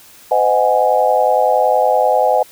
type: chord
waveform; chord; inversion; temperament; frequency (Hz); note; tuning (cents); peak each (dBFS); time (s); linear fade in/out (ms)
sine; Ab dominant seventh; first; equal with one note detuned; 511 / 622.3 / 740 / 830.6; C5 / Eb5 / Gb5 / Ab5; -41 / 0 / 0 / 0; -16; 0.31-2.43; 5
effects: white hiss -43 dBFS RMS until 2.51 s